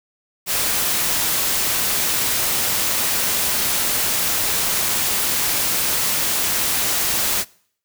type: noise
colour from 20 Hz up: white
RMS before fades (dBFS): -20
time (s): 0.46-7.45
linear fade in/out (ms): 50
effects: noise-tail reverb RT60 0.6 s tail -24 dB re dry